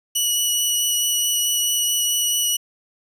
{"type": "tone with vibrato", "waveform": "15% pulse", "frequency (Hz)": 2936, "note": "F#7", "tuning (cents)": -14, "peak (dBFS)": -11, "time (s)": [0.15, 2.57], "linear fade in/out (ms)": 10, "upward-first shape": "sine", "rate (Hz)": 4.6, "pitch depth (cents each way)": 9, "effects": ["resampled to 32000 Hz"]}